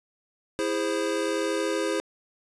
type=chord; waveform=square; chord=E augmented; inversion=none; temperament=equal with one note detuned; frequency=329.6 / 410.5 / 523.3 Hz; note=E4 / G#4 / B#4; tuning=0 / -20 / 0 cents; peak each=-30 dBFS; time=0.59-2 s; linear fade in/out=0 ms; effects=resampled to 22050 Hz + 8-bit